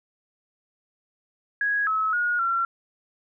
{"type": "tone with pitch steps", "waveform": "sine", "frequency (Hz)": [1659, 1292, 1441, 1363], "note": ["G#6", "E6", "F#6", "F6"], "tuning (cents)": [-2, -35, -46, -43], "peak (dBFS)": -21, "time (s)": [1.61, 2.65], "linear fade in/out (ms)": 2, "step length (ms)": 260, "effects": []}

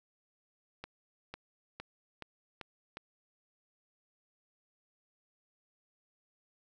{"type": "accelerating click train", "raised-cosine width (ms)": 0.3, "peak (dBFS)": -26, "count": 6, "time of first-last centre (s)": [0.84, 2.971], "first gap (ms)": 500, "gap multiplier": 0.92, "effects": []}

